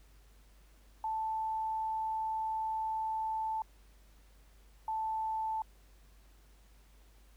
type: tone bursts at uneven times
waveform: sine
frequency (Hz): 880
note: A5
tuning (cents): 0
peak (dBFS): -32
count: 2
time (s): 1.04-3.62 / 4.88-5.62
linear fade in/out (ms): 2
effects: added 50 Hz sine -58 dBFS peak until 7.36 s + pink hiss -67 dBFS RMS until 7.36 s